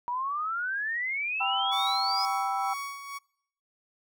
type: exponential sweep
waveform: sine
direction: up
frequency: 951 to 5130 Hz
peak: -28 dBFS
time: 0.08-2.25 s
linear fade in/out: 0 ms
type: chord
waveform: sine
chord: E minor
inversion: first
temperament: equal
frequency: 784 / 987.8 / 1318.5 Hz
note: G5 / B5 / E6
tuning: 0 / 0 / 0 cents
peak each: -29 / -34 / -32 dBFS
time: 1.4-2.74 s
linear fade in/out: 10 ms
type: tone with tremolo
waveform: 30% pulse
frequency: 1120 Hz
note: C#6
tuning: 18 cents sharp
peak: -30 dBFS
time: 1.71-3.19 s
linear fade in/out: 20 ms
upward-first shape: sine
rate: 2.1 Hz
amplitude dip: 60%
effects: noise-tail reverb RT60 0.7 s tail -25 dB re dry